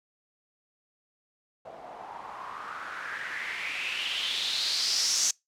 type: noise with low-pass filter sweep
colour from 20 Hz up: blue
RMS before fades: -32 dBFS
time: 1.65-5.31 s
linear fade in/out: 5 ms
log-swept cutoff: 650 to 6300 Hz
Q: 4.5
effects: noise-tail reverb RT60 0.2 s tail -26 dB re dry